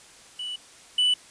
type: tone pair in turn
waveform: triangle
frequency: 2960 / 2977 Hz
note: F#7 / F#7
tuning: 0 / +10 cents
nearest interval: unison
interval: 10 cents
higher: second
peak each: -29 / -17 dBFS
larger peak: second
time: 0.39-0.56 / 0.98-1.14 s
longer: first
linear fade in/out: 5 ms
effects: white hiss -50 dBFS RMS until 1.3 s + resampled to 22050 Hz